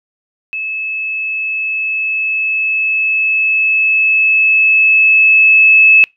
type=tone with level ramp; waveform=sine; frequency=2600 Hz; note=E7; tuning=24 cents flat; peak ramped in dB=-18 to -3 dBFS; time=0.53-6.04 s; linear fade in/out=0 ms; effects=noise-tail reverb RT60 0.2 s tail -26 dB re dry